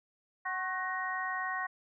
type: harmonic tone with a mistuned harmonic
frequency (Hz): 374.7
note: F#4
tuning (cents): +22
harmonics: 2 / 3 / 4 / 5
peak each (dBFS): -39 / -37 / -41 / -36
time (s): 0.45-1.67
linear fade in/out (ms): 10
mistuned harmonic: 3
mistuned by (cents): -49
effects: none